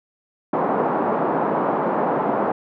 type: band-pass noise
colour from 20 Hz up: white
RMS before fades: -21 dBFS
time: 0.53-2.52 s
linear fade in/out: 5 ms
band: 180 to 1000 Hz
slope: 24 dB/octave
effects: none